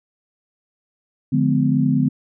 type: chord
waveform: sine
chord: D diminished seventh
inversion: none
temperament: just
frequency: 146.83 / 176.2 / 211.4 / 253.7 Hz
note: D3 / F3 / Ab3 / Cb4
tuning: 0 / +16 / +31 / +47 cents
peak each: -19 / -24 / -22 / -18 dBFS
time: 1.32-2.09 s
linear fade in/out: 10 ms
effects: none